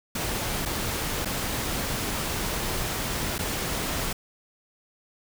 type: noise with dropouts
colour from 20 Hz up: pink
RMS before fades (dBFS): -29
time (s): 0.15-4.13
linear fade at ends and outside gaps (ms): 5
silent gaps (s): 0.653-0.657 / 1.249-1.255 / 3.382-3.389
effects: none